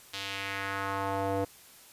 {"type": "tone with band-pass filter sweep", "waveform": "square", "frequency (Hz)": 98, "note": "G2", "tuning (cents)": 0, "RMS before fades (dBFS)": -33, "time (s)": [0.13, 1.45], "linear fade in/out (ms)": 10, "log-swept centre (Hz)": [3800, 520], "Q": 1.7, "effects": ["white hiss -54 dBFS RMS until 1.92 s", "resampled to 32000 Hz"]}